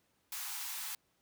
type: high-pass noise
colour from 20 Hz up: white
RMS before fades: -41 dBFS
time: 0.32-0.95 s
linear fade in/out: 2 ms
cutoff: 760 Hz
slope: 96 dB/octave
effects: pink hiss -75 dBFS RMS until 1.21 s + high-pass 80 Hz 12 dB/octave